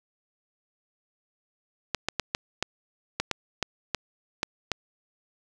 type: clicks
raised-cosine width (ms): 0.2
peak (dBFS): -8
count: 11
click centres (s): 1.947 / 2.086 / 2.197 / 2.349 / 2.626 / 3.2 / 3.313 / 3.627 / 3.947 / 4.431 / 4.717
effects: none